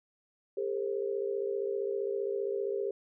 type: tone cluster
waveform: sine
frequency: 400.5 / 455.7 / 531 Hz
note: G4 / A#4 / C5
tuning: +37 / -39 / +25 cents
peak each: -32 / -36 / -38 dBFS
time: 0.57-2.91 s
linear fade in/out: 5 ms
effects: none